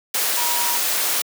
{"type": "tone in noise", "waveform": "sine", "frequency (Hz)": 957, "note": "A#5", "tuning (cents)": 45, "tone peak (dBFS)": -26, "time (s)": [0.37, 0.77], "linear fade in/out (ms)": 5, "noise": "white", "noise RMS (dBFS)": -21, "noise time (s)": [0.14, 1.22], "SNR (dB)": -8, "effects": ["high-pass 400 Hz 12 dB/octave"]}